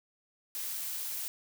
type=noise; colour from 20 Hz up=blue; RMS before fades=-37 dBFS; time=0.55-1.28 s; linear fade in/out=0 ms; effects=none